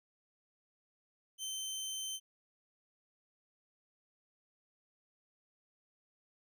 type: tone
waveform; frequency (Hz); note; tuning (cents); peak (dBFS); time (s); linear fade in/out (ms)
20% pulse; 3093; G7; -24; -33; 1.38-2.2; 50
effects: none